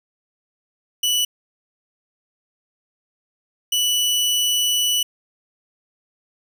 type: tone bursts at uneven times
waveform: sawtooth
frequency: 2960 Hz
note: F#7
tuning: in tune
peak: -14 dBFS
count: 2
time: 1.03-1.25 / 3.72-5.03 s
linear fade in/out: 5 ms
effects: none